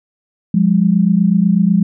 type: tone pair together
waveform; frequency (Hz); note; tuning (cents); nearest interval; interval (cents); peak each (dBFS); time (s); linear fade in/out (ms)
sine; 177.1 / 205.2; F3 / G#3; +24 / -21; minor third; 255; -12; 0.54-1.83; 5
effects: none